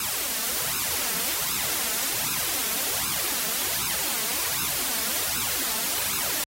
white noise with flanger, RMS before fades -27 dBFS, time 0-6.44 s, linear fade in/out 2 ms, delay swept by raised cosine 0.76 to 4.56 ms, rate 1.3 Hz, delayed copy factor +1, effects high-pass 60 Hz 12 dB/octave + AAC 48 kbps

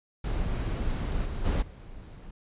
brown noise with level steps, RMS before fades -29 / -33 / -25 / -44 dBFS, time 0.24-2.31 s, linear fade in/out 5 ms, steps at 1.24 / 1.44 / 1.61 s, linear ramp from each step 20 ms, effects resampled to 8000 Hz

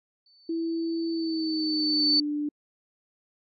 sine tone with exponential growth, 4515 Hz, C#8, 31 cents sharp, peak -18 dBFS, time 0.26-2.2 s, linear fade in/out 2 ms, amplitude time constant 420 ms
sine tone with pitch glide, 329.6 to 295.3 Hz, E4 to D4, 0 to +10 cents, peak -26 dBFS, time 0.49-2.49 s, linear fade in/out 5 ms, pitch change -190 cents, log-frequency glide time 1.11-2.09 s
effects AAC 64 kbps

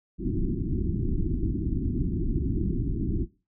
pink low-pass noise, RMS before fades -27 dBFS, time 0.18-3.27 s, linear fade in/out 50 ms, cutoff 370 Hz, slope 96 dB/octave, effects noise-tail reverb RT60 0.3 s tail -19 dB re dry

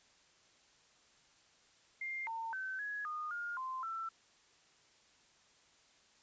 sine tone with pitch steps, 2109 / 906 / 1535 / 1675 / 1227 / 1418 / 1039 / 1336 Hz, C7 / A#5 / G6 / G#6 / D#6 / F6 / C6 / E6, +13 / -50 / -37 / +14 / -25 / +26 / -12 / +23 cents, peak -38 dBFS, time 2.01-4.09 s, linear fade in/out 5 ms, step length 260 ms, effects white hiss -67 dBFS RMS until 6.22 s + resampled to 16000 Hz

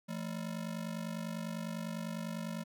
square ring-modulated tone, 196 Hz, G3, in tune, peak -35 dBFS, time 0.08-2.64 s, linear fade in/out 20 ms, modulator 25 Hz, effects none

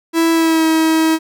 45% pulse tone with pitch glide, 329.6 to 320.2 Hz, E4 to D#4, 0 to +50 cents, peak -11 dBFS, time 0.13-1.19 s, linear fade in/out 50 ms, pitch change -50 cents, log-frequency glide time 0.32-0.66 s, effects none

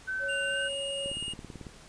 sine tone with vibrato, 1521 Hz, F#6, 47 cents sharp, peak -30 dBFS, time 0.07-0.69 s, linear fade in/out 20 ms, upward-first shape sine, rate 2.4 Hz, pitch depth 15 cents each way
sine tone, 554.4 Hz, C#5, in tune, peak -35 dBFS, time 0.19-1.14 s, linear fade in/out 50 ms
square tone with pitch glide, 2794 to 2853 Hz, F7 to F7, 0 to +36 cents, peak -34 dBFS, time 0.28-1.34 s, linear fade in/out 20 ms, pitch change +36 cents, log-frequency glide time 0.49-0.66 s
click train, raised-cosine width 3 ms, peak -29 dBFS, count 12, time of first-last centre 1.06-1.668 s, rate 18.1 Hz
effects pink hiss -52 dBFS RMS until 1.88 s + resampled to 22050 Hz

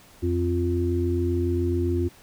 harmonic tone, 87.31 Hz, F2, in tune, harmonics 1 / 3 / 4, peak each -24 / -29 / -25 dBFS, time 0.22-2.09 s, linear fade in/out 20 ms, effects pink hiss -52 dBFS RMS until 2.22 s

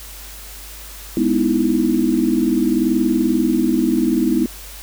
sine chord, E major seventh, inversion first, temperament just, 206 / 247.2 / 309 / 329.6 Hz, G#3 / B3 / D#4 / E4, -14 / +2 / -12 / 0 cents, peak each -22 / -18 / -20 / -19 dBFS, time 1.17-4.46 s, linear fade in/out 2 ms, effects added 50 Hz sine -37 dBFS peak until 4.82 s + white hiss -37 dBFS RMS until 4.82 s

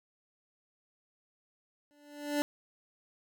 25% pulse tone with exponential growth, 292.4 Hz, D4, 7 cents flat, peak -22 dBFS, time 1.91-2.42 s, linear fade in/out 0 ms, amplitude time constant 110 ms, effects none

